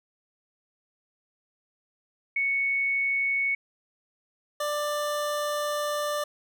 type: tone pair in turn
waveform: sine / 25% pulse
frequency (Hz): 2217 / 591.3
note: C#7 / D5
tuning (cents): 0 / +12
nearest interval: octave + major seventh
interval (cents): 2288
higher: first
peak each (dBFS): -23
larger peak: neither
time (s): 2.36-3.55 / 4.6-6.24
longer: second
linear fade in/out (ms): 5
effects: none